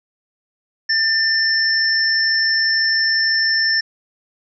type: tone pair together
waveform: sine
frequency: 1790 / 5364 Hz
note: A6 / E8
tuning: +29 / +29 cents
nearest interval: octave + perfect fifth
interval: 1900 cents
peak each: -17 dBFS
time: 0.89-3.81 s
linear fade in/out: 10 ms
effects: none